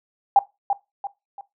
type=tone with echo; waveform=sine; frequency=799 Hz; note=G5; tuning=33 cents sharp; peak=-9 dBFS; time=0.36-0.39 s; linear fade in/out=2 ms; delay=340 ms; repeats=3; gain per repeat=-8 dB; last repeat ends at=1.41 s; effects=noise-tail reverb RT60 0.2 s tail -17 dB re dry